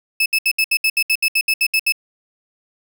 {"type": "tone bursts", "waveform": "35% pulse", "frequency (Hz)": 2608, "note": "E7", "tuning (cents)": -19, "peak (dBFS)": -12, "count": 14, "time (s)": [0.2, 1.923], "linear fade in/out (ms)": 5, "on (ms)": 59, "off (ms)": 69, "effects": []}